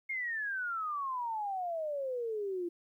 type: exponential sweep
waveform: sine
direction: down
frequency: 2163 to 338.8 Hz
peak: -33 dBFS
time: 0.09-2.69 s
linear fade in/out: 10 ms
effects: 12-bit